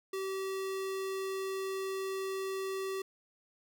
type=tone; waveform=square; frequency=384.5 Hz; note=G4; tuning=33 cents flat; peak=-35 dBFS; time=0.13-3.02 s; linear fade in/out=5 ms; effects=none